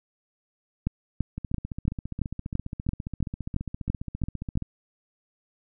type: two click trains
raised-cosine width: 5 ms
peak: -12 / -20 dBFS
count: 12 / 49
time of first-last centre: 0.87-4.574 / 1.38-4.623 s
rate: 2.97 / 14.8 Hz
effects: none